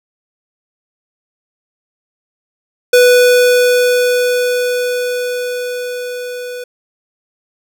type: tone with level ramp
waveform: square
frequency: 493.9 Hz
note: B4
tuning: in tune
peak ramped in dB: -5 to -24 dBFS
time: 2.93-6.64 s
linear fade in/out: 5 ms
effects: none